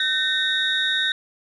sine tone cluster, 1532 / 1828 / 3561 / 3763 Hz, G6 / A#6 / A7 / A#7, -40 / -34 / +20 / +16 cents, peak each -24 / -25 / -27 / -22 dBFS, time 0-1.12 s, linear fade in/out 2 ms, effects tanh soft clip ceiling -12 dBFS

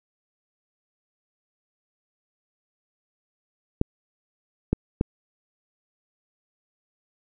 clicks, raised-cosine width 3 ms, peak -7 dBFS, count 3, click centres 3.814 / 4.73 / 5.011 s, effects none

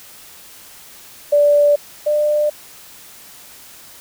sine tone pair in turn, 583 / 597 Hz, D5 / D5, -13 / +28 cents, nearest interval unison, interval 41 cents, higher second, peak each -9 / -13 dBFS, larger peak first, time 1.32-1.76 / 2.06-2.5 s, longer neither, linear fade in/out 10 ms, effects white hiss -41 dBFS RMS until 4 s

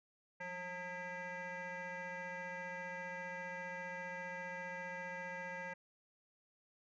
sine tone with frequency modulation, 1263 Hz, D#6, 26 cents sharp, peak -40 dBFS, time 0.4-5.74 s, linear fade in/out 10 ms, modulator 363 Hz, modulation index 2.6, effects tanh soft clip ceiling -40 dBFS

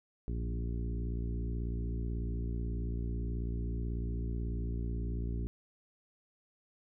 harmonic tone with a mistuned harmonic, 58.27 Hz, A#1, in tune, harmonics 1 / 2 / 3 / 4 / 5 / 6 / 7, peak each -34 / -40 / -44 / -46 / -48 / -50 / -51 dBFS, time 0.28-5.47 s, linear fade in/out 0 ms, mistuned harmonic 2, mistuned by -33 cents, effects none

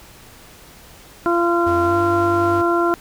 harmonic tone, 343.5 Hz, F4, 29 cents flat, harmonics 1 / 2 / 3 / 4, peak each -17 / -22 / -23 / -21 dBFS, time 1.26-2.94 s, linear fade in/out 0 ms
square tone with pitch glide, 89 to 97.62 Hz, F2 to G2, +33 to -7 cents, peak -26 dBFS, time 1.66-2.62 s, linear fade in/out 10 ms, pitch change +160 cents, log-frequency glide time 1.84-1.95 s
effects pink hiss -44 dBFS RMS until 3 s

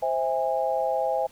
sine chord, C augmented, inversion none, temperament just, 523.3 / 654.1 / 817.6 Hz, C5 / E5 / G#5, 0 / -14 / -27 cents, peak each -27 dBFS, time 0.02-1.27 s, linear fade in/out 10 ms, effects pink hiss -55 dBFS RMS until 1.31 s

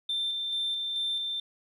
sine tone with tremolo, 3570 Hz, A7, 24 cents sharp, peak -26 dBFS, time 0.09-1.4 s, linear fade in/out 5 ms, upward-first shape square, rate 2.3 Hz, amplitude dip 30%, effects tanh soft clip ceiling -24 dBFS + 11-bit

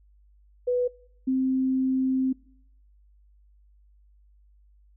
sine tone pair in turn, 493.9 / 261.6 Hz, B4 / C4, 0 / 0 cents, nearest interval major seventh, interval 1100 cents, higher first, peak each -21 dBFS, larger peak neither, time 0.67-0.88 / 1.27-2.33 s, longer second, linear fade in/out 10 ms, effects noise-tail reverb RT60 0.7 s tail -24 dB re dry + added 50 Hz sine -55 dBFS peak until 4.96 s

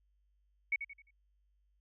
sine tone with echo, 2228 Hz, C#7, 8 cents sharp, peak -28 dBFS, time 0.72-0.76 s, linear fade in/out 5 ms, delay 87 ms, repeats 4, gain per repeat -9 dB, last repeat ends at 1.108 s, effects added 50 Hz sine -70 dBFS peak until 1.8 s

